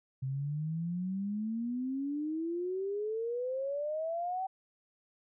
sine exponential sweep, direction up, 130 to 770 Hz, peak -32 dBFS, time 0.22-4.47 s, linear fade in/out 10 ms, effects none

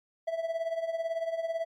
triangle tone with tremolo, 659.3 Hz, E5, in tune, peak -24 dBFS, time 0.27-1.65 s, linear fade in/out 10 ms, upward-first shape triangle, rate 18 Hz, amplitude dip 80%, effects MP3 96 kbps

